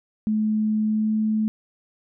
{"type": "tone with pitch glide", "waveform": "sine", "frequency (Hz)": [215.2, 216.7], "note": ["A3", "A3"], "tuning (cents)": [-38, -26], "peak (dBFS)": -19, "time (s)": [0.27, 1.48], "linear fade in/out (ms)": 0, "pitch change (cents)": 12, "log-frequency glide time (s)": [0.86, 1.12], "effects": []}